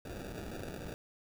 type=noise with sample-and-hold; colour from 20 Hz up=white; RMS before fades=-43 dBFS; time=0.05-0.94 s; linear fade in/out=2 ms; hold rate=1050 Hz; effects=none